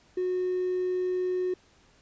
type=tone with hard clipping; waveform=triangle; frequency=365.5 Hz; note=F#4; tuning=21 cents flat; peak=-26 dBFS; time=0.17-1.54 s; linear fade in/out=5 ms; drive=4 dB; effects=pink hiss -61 dBFS RMS until 2.01 s + resampled to 16000 Hz